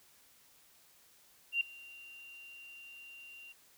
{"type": "tone with ADSR envelope", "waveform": "sine", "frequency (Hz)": 2771, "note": "F7", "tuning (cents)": -14, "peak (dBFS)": -26, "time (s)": [1.52, 3.53], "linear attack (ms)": 88, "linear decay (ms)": 5, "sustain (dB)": -23, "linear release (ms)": 16, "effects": ["white hiss -64 dBFS RMS until 3.77 s"]}